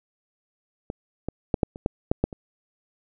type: clicks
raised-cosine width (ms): 2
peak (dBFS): -17 / -15 / -7 / -6 / -24 / -8 / -6 / -7 / -23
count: 9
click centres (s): 0.901 / 1.286 / 1.542 / 1.632 / 1.759 / 1.861 / 2.115 / 2.24 / 2.328
effects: none